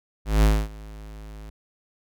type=tone with ADSR envelope; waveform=square; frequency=52.8 Hz; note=G#1; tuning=29 cents sharp; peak=-14 dBFS; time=0.25-1.5 s; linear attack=180 ms; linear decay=250 ms; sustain=-24 dB; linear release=4 ms; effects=none